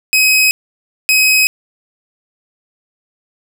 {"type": "tone pair in turn", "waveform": "sawtooth", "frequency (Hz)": [2535, 2535], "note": ["D#7", "D#7"], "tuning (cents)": [32, 32], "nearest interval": "unison", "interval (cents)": 0, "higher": "neither", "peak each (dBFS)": -5, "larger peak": "neither", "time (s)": [[0.13, 0.51], [1.09, 1.47]], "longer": "neither", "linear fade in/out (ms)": 0, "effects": []}